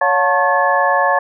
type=tone cluster; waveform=sine; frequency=560 / 717 / 889 / 1089 / 1719 Hz; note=C#5 / F5 / A5 / C#6 / A6; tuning=+18 / +45 / +18 / -31 / -41 cents; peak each=-18 dBFS; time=0.01-1.19 s; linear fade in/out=5 ms; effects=none